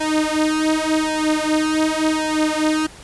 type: tone with flanger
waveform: sawtooth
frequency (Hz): 311.1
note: D#4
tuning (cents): 0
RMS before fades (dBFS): -19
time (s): 0-2.87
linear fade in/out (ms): 10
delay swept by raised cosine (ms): 2 to 7.2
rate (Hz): 0.89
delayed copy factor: +1
effects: pink hiss -41 dBFS RMS until 3.03 s + resampled to 24000 Hz